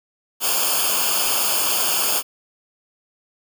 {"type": "noise with comb filter", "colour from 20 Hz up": "white", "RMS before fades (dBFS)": -20, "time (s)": [0.4, 2.23], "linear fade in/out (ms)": 50, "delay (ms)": 0.51, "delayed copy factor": -0.9, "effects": []}